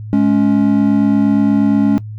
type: tone pair together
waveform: triangle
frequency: 211.2 / 279.7 Hz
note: G#3 / C#4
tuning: +29 / +16 cents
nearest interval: perfect fourth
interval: 487 cents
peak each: -10 dBFS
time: 0.13-1.98 s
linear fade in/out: 0 ms
effects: noise-tail reverb RT60 0.1 s tail -19 dB re dry + added 107 Hz sine -25 dBFS peak until 2.18 s